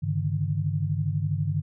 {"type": "tone cluster", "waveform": "sine", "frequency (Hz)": [99.9, 143.1, 155.3], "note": ["G2", "D3", "D#3"], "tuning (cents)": [33, -45, -3], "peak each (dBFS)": -28, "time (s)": [0.02, 1.62], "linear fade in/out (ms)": 20, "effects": []}